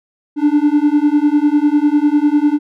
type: beating tone pair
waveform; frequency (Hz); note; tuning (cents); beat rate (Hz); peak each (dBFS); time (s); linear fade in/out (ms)
triangle; 290 / 300; D4 / D4; -22 / +37; 10; -11; 0.36-2.59; 50
effects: none